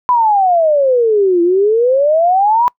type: exponential two-way sweep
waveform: sine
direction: down then up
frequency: 1009 to 338 to 997 Hz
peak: -8 dBFS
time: 0.09-2.68 s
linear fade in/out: 0 ms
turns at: 1.42 s
effects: noise-tail reverb RT60 0.1 s tail -25 dB re dry

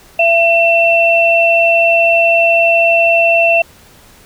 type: tone pair together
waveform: sine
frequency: 673 / 2692 Hz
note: E5 / E7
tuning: +36 / +36 cents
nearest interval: 2 octaves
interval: 2400 cents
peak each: -10 dBFS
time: 0.19-3.62 s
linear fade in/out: 5 ms
effects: pink hiss -43 dBFS RMS until 4.25 s

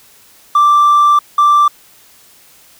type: tone bursts at uneven times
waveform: triangle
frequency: 1174.7 Hz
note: D6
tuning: in tune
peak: -3 dBFS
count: 2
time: 0.55-1.19 / 1.38-1.68 s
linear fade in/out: 5 ms
effects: tanh soft clip ceiling -1 dBFS + white hiss -45 dBFS RMS until 2.79 s

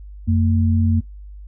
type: tone pair together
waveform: sine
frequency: 90.3 / 226.9 Hz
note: F#2 / A#3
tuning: -42 / -47 cents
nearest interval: octave + major third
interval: 1595 cents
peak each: -15 / -19 dBFS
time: 0.27-1.01 s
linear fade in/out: 20 ms
effects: noise-tail reverb RT60 0.1 s tail -20 dB re dry + added 50 Hz sine -34 dBFS peak until 1.47 s

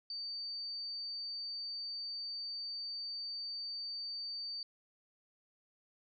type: tone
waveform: sine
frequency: 4600 Hz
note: D8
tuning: 37 cents flat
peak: -39 dBFS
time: 0.1-4.63 s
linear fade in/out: 2 ms
effects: none

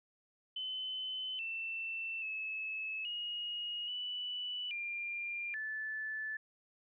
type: tone with pitch steps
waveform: sine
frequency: 3040 / 2676 / 2595 / 2880 / 2966 / 2393 / 1744 Hz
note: F#7 / E7 / E7 / F#7 / F#7 / D7 / A6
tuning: +46 / +25 / -28 / -47 / +4 / +32 / -16 cents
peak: -37 dBFS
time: 0.56-6.37 s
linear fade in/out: 5 ms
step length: 830 ms
effects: none

